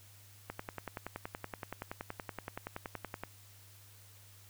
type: click train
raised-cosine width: 0.5 ms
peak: -24 dBFS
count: 30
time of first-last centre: 0.5-3.236 s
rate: 10.6 Hz
effects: added 100 Hz sine -58 dBFS peak until 4.49 s + white hiss -60 dBFS RMS until 4.49 s